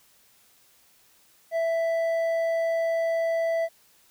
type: tone with hard clipping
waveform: sine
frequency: 661 Hz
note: E5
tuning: 5 cents sharp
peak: -24 dBFS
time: 1.51-3.69 s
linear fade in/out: 50 ms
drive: 5 dB
effects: white hiss -60 dBFS RMS until 4.1 s